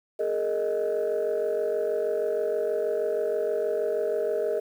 sine chord, Ab suspended second, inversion none, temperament equal with one note detuned, 415.3 / 461.6 / 622.3 Hz, Ab4 / Bb4 / Eb5, 0 / -17 / 0 cents, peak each -27 dBFS, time 0.19-4.6 s, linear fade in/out 10 ms, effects tanh soft clip ceiling -19 dBFS + 9-bit

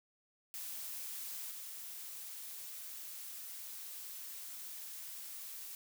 blue noise with level steps, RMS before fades -44 / -47 dBFS, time 0.54-5.75 s, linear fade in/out 0 ms, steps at 1.51 s, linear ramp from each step 2 ms, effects none

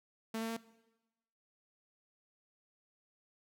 sawtooth tone with pitch steps, 223.6 / 225.7 / 227.8 Hz, A3 / A3 / A#3, +28 / +44 / -40 cents, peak -32 dBFS, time 0.34-0.568 s, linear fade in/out 5 ms, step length 76 ms, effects noise-tail reverb RT60 1.0 s tail -18 dB re dry

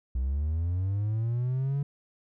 triangle linear sweep, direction up, 60.8 to 143.2 Hz, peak -23 dBFS, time 0.15-1.83 s, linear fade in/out 5 ms, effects tanh soft clip ceiling -19 dBFS

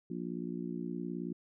harmonic tone, 59 Hz, A#1, 22 cents sharp, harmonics 3 / 4 / 5 / 6, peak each -40 / -41 / -42 / -43 dBFS, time 0.1-1.33 s, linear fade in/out 5 ms, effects none

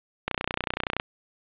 click train, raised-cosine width 0.3 ms, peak -9 dBFS, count 23, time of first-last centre 0.28-0.999 s, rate 30.6 Hz, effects resampled to 8000 Hz + 8-bit

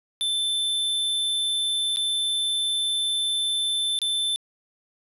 square tone with dropouts, 3535 Hz, A7, 7 cents sharp, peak -23 dBFS, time 0.21-4.36 s, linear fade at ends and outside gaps 0 ms, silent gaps 1.961-1.97 / 3.989-4.017 s, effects resampled to 32000 Hz + 9-bit

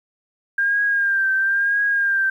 sine tone with vibrato, 1600 Hz, G6, 35 cents sharp, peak -16 dBFS, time 0.58-2.3 s, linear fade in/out 5 ms, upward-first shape triangle, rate 1 Hz, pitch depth 54 cents each way, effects 9-bit

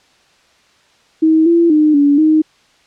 sine tone with pitch steps, 318 / 338.2 / 305 / 286.2 / 311.6 Hz, D#4 / E4 / D#4 / D4 / D#4, +38 / +44 / -34 / -45 / +3 cents, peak -7 dBFS, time 1.22-2.42 s, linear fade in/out 10 ms, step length 240 ms, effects white hiss -52 dBFS RMS until 2.86 s + low-pass 5000 Hz 12 dB/octave

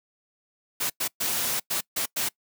white noise bursts at uneven times, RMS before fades -27 dBFS, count 6, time 0.8-0.9 / 1-1.08 / 1.2-1.6 / 1.7-1.81 / 1.96-2.06 / 2.16-2.29 s, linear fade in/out 10 ms, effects noise-tail reverb RT60 0.1 s tail -24 dB re dry + high-pass 100 Hz 12 dB/octave

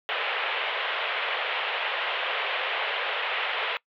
white band-pass noise, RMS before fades -29 dBFS, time 0.09-3.77 s, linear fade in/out 0 ms, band 440 to 3300 Hz, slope 48 dB/octave, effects noise-tail reverb RT60 0.1 s tail -22 dB re dry

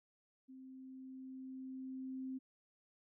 sine tone with level ramp, 261.6 Hz, C4, in tune, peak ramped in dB -52 to -40 dBFS, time 0.48-2.39 s, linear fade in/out 20 ms, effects none

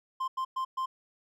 triangle tone bursts at uneven times, 1046.5 Hz, C6, in tune, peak -27 dBFS, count 4, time 0.2-0.28 / 0.37-0.45 / 0.56-0.65 / 0.77-0.86 s, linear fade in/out 10 ms, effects none

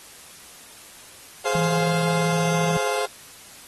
30% pulse chord, F minor, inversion first, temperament just, 419.1 / 523.8 / 698.5 Hz, Ab4 / C5 / F5, +16 / +2 / 0 cents, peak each -24 / -24 / -25 dBFS, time 1.45-3.06 s, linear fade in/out 10 ms
sine tone, 164.81 Hz, E3, in tune, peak -22 dBFS, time 1.55-2.77 s, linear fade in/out 0 ms
effects white hiss -45 dBFS RMS until 3.67 s + AAC 32 kbps

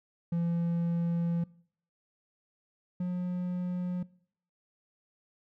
triangle tone pair in turn, 170 / 179.43 Hz, F3 / F3, -46 / +47 cents, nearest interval minor second, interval 93 cents, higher second, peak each -25 / -27 dBFS, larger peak first, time 0.32-1.44 / 3-4.03 s, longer first, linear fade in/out 5 ms, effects noise-tail reverb RT60 0.6 s tail -22 dB re dry

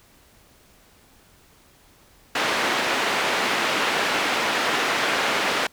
white band-pass noise, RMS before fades -23 dBFS, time 2.35-5.67 s, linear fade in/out 5 ms, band 260 to 2400 Hz, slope 12 dB/octave, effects pink hiss -55 dBFS RMS until 5.72 s

